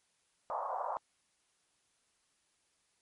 white band-pass noise, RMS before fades -37 dBFS, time 0.5-0.97 s, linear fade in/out 0 ms, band 570 to 1100 Hz, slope 48 dB/octave, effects white hiss -75 dBFS RMS until 3.01 s + MP3 48 kbps

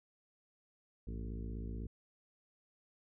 harmonic tone with a mistuned harmonic, 56.1 Hz, A1, 34 cents sharp, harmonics 1 / 2 / 3 / 4 / 5 / 6 / 7 / 8, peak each -41 / -47 / -50 / -49 / -54 / -56 / -57 / -58 dBFS, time 1.07-1.87 s, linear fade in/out 5 ms, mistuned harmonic 2, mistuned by -130 cents, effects none

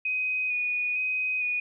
sine tone with vibrato, 2489 Hz, D#7, in tune, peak -25 dBFS, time 0.05-1.6 s, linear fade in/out 5 ms, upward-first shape square, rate 1.1 Hz, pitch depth 16 cents each way, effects none

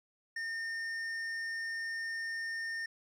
sine tone with hard clipping, 1821 Hz, A#6, 41 cents flat, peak -37 dBFS, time 0.36-2.86 s, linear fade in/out 5 ms, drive 7 dB, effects none

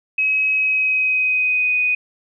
sine tone with pitch glide, 2550 to 2490 Hz, D#7 to D#7, +42 to +1 cents, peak -15 dBFS, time 0.18-1.95 s, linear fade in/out 5 ms, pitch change -41 cents, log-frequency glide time 0.55-1.78 s, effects none

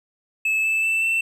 triangle tone with pitch steps, 2606 / 2630 / 2655 / 2679 Hz, E7 / E7 / E7 / E7, -20 / -5 / +12 / +27 cents, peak -17 dBFS, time 0.45-1.21 s, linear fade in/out 5 ms, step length 190 ms, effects none

